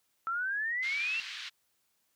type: exponential sweep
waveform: sine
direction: up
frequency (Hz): 1318.5 to 2754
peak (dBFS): -30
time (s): 0.27-1.2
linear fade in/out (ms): 0
type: band-pass noise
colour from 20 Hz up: white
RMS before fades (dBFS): -42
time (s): 0.82-1.5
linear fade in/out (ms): 20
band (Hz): 1500 to 4200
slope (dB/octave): 24
effects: white hiss -75 dBFS RMS until 2.15 s + high-pass 60 Hz 12 dB/octave